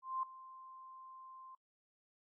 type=tone with ADSR envelope; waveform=sine; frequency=1046.5 Hz; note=C6; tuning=in tune; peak=-34 dBFS; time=0.02-1.55 s; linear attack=210 ms; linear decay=3 ms; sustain=-18 dB; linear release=4 ms; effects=noise-tail reverb RT60 0.1 s tail -21 dB re dry